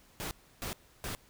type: noise bursts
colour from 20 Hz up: pink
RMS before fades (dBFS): -38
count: 3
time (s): 0.2-1.15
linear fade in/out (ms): 0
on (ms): 110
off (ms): 310
effects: pink hiss -62 dBFS RMS until 1.29 s